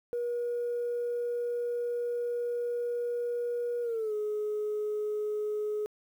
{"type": "tone with pitch glide", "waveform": "sine", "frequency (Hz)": [479.7, 422.5], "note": ["A#4", "G#4"], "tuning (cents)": [50, 30], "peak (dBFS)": -28, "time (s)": [0.13, 5.86], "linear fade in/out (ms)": 0, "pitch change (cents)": -220, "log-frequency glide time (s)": [3.82, 4.13], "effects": ["tanh soft clip ceiling -26 dBFS", "10-bit"]}